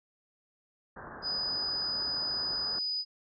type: low-pass noise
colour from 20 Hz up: white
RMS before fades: -45 dBFS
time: 0.96-2.79 s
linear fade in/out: 5 ms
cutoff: 1700 Hz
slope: 96 dB/octave
type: tone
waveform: sine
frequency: 4972 Hz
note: D#8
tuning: 2 cents flat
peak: -30 dBFS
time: 1.22-3.05 s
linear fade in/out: 50 ms
effects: none